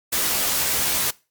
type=noise with comb filter; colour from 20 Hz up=white; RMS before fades=-22 dBFS; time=0.12-1.11 s; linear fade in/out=10 ms; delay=14 ms; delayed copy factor=+0.55; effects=noise-tail reverb RT60 0.3 s tail -22 dB re dry + Opus 48 kbps